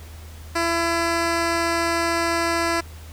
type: tone with low-pass filter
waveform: 10% pulse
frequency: 335.8 Hz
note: E4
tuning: 32 cents sharp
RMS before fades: -22 dBFS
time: 0.55-2.81 s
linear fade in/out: 10 ms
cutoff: 8800 Hz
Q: 0.89
effects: added 79 Hz sine -37 dBFS peak until 3.12 s + pink hiss -46 dBFS RMS until 3.12 s